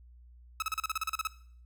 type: tone bursts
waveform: sawtooth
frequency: 1292 Hz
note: E6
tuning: 35 cents flat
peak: -26 dBFS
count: 12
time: 0.6-1.272 s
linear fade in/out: 2 ms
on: 23 ms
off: 36 ms
effects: noise-tail reverb RT60 0.6 s tail -18 dB re dry + added 60 Hz sine -52 dBFS peak until 1.65 s